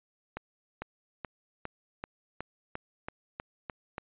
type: accelerating click train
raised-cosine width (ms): 0.5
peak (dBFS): -21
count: 11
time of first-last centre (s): 0.37-3.981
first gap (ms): 450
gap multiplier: 0.95
effects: resampled to 8000 Hz